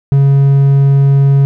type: tone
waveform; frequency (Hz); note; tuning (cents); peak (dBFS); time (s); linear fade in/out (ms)
triangle; 138.59; C#3; 0; -3; 0.12-1.45; 0
effects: none